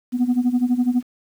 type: tone with tremolo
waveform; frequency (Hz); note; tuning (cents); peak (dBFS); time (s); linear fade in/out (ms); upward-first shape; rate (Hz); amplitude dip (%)
sine; 246.9; B3; 0; -11; 0.12-1.03; 50; sine; 12; 85
effects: tanh soft clip ceiling -12 dBFS + 8-bit